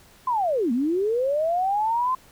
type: linear two-way sweep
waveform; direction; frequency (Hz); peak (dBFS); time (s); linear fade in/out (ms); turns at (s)
sine; down then up; 1046.5 to 224.3 to 1046.5; -20; 0.27-2.15; 5; 0.72
effects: pink hiss -53 dBFS RMS until 2.31 s